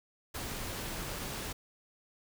pink noise, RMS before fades -39 dBFS, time 0.34-1.53 s, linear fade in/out 10 ms, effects none

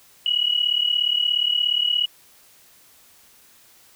sine tone pair together, 2900 / 2937 Hz, F#7 / F#7, -35 / -13 cents, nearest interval unison, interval 22 cents, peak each -21 dBFS, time 0.26-2.06 s, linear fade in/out 2 ms, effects white hiss -53 dBFS RMS until 3.95 s

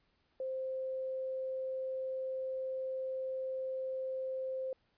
sine tone, 523.3 Hz, C5, in tune, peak -35 dBFS, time 0.4-4.73 s, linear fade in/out 2 ms, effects pink hiss -75 dBFS RMS until 4.97 s + resampled to 11025 Hz

